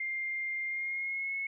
sine tone with pitch glide, 2108 to 2189 Hz, C7 to C#7, +12 to -22 cents, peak -32 dBFS, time 0-1.47 s, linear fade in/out 5 ms, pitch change +66 cents, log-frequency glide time 0.66-1.36 s, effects none

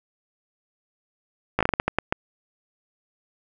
slowing click train, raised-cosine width 0.5 ms, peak -5 dBFS, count 10, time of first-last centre 1.59-2.125 s, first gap 16 ms, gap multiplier 1.31, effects none

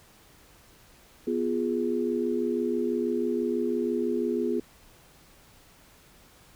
sine chord, F diminished, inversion second, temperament equal, 246.9 / 349.2 / 415.3 Hz, Cb4 / F4 / Ab4, 0 / 0 / 0 cents, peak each -29 dBFS, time 1.27-4.6 s, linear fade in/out 5 ms, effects pink hiss -56 dBFS RMS until 6.55 s

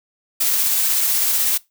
blue noise with tremolo, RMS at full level -17 dBFS, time 0.4-1.58 s, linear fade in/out 10 ms, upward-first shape triangle, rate 16 Hz, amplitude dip 25%, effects noise-tail reverb RT60 0.2 s tail -21 dB re dry

